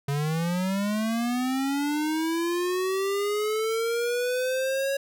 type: linear sweep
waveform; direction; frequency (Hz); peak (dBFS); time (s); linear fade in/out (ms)
square; up; 138.5 to 554.4; -25; 0.08-4.97; 5
effects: none